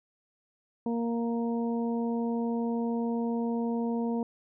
harmonic tone, 233.1 Hz, A#3, in tune, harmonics 1 / 2 / 3 / 4, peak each -28 / -34 / -41 / -41 dBFS, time 0.86-4.23 s, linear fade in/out 2 ms, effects none

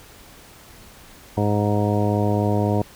harmonic tone, 103.83 Hz, G#2, in tune, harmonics 1 / 2 / 3 / 4 / 5 / 6 / 7 / 9, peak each -21 / -24 / -26 / -27 / -28 / -29 / -29 / -31 dBFS, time 1.37-2.82 s, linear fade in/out 5 ms, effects pink hiss -46 dBFS RMS until 2.95 s

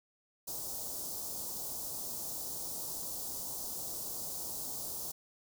white band-stop noise, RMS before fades -40 dBFS, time 0.47-5.12 s, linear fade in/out 10 ms, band 920 to 4900 Hz, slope 24 dB/octave, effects none

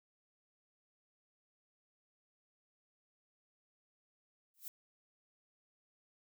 violet noise with exponential growth, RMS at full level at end -41 dBFS, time 4.54-4.68 s, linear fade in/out 1 ms, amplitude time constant 29 ms, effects none

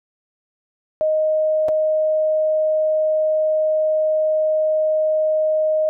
sine tone with dropouts, 622.3 Hz, D#5, in tune, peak -15 dBFS, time 1.01-5.89 s, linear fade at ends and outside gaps 0 ms, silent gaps 1.684-1.689 s, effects none

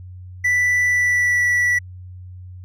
triangle tone with pitch glide, 1975.5 to 1953.9 Hz, B6 to B6, 0 to -19 cents, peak -13 dBFS, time 0.44-1.79 s, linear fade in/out 10 ms, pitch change -19 cents, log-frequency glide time 0.85-1.45 s, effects added 91 Hz sine -34 dBFS peak until 2.64 s

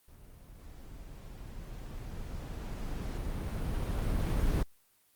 brown noise with level ramp, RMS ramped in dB -53 to -27 dBFS, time 0.08-4.63 s, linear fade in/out 5 ms, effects white hiss -68 dBFS RMS until 5.15 s + Opus 32 kbps

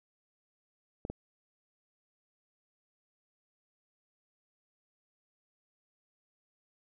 clicks, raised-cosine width 2 ms, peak -24 dBFS, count 2, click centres 1.051 / 1.1 s, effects none

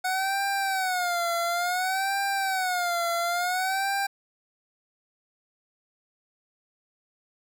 25% pulse tone with vibrato, 735 Hz, F#5, 12 cents flat, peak -21 dBFS, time 0.04-4.07 s, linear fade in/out 10 ms, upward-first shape sine, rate 0.57 Hz, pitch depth 130 cents each way, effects none

